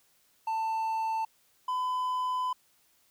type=tone pair in turn; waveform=triangle; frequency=890 / 1008.3 Hz; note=A5 / B5; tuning=+20 / +36 cents; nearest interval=major second; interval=216 cents; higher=second; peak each=-26 dBFS; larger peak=neither; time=0.47-1.25 / 1.68-2.53 s; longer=second; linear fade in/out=5 ms; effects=white hiss -67 dBFS RMS until 3.1 s